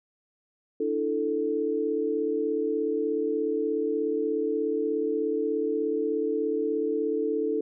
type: chord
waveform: sine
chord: D suspended second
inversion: none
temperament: just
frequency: 293.7 / 330.4 / 440.5 Hz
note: D4 / E4 / A4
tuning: 0 / +4 / +2 cents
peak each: -31 / -31 / -26 dBFS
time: 0.8-7.61 s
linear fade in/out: 5 ms
effects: none